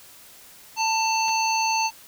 harmonic tone, 890 Hz, A5, 20 cents sharp, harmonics 1 / 3 / 5 / 7, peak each -22 / -27 / -29 / -30 dBFS, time 0.76-1.91 s, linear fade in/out 50 ms
clicks, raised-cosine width 0.2 ms, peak -21 dBFS, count 2, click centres 1.282 / 1.293 s
effects white hiss -48 dBFS RMS until 2.07 s

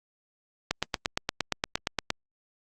click train, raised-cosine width 0.2 ms, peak -8 dBFS, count 13, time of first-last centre 0.71-2.104 s, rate 8.61 Hz, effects Opus 48 kbps

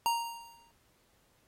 square tone with exponential decay, 932.3 Hz, A#5, in tune, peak -25 dBFS, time 0.06-0.71 s, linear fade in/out 0 ms, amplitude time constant 140 ms, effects pink hiss -70 dBFS RMS until 1.47 s + AAC 48 kbps

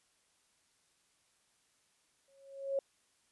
sine tone with exponential growth, 548 Hz, C#5, 20 cents flat, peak -28 dBFS, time 2.28-2.79 s, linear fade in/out 2 ms, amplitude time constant 110 ms, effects white hiss -73 dBFS RMS until 3.31 s + resampled to 24000 Hz

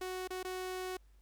sawtooth tone with dropouts, 370 Hz, F#4, in tune, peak -34 dBFS, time 0.01-0.97 s, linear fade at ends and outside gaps 5 ms, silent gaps 0.276-0.304 / 0.43-0.447 s, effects added 50 Hz sine -59 dBFS peak until 1.21 s + pink hiss -75 dBFS RMS until 1.21 s

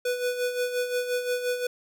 square tone with tremolo, 493.9 Hz, B4, in tune, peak -24 dBFS, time 0.05-1.67 s, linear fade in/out 5 ms, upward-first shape sine, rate 5.7 Hz, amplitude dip 60%, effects none

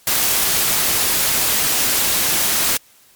white noise, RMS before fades -17 dBFS, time 0.07-2.77 s, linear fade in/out 2 ms, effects white hiss -51 dBFS RMS until 3.15 s + MP3 96 kbps

